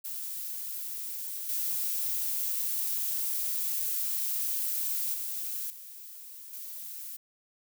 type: noise with level steps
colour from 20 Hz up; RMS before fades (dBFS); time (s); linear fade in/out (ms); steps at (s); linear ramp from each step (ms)
violet; -37 / -31 / -35 / -46 / -41; 0.04-7.17; 10; 1.49 / 5.14 / 5.7 / 6.53; 2
effects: none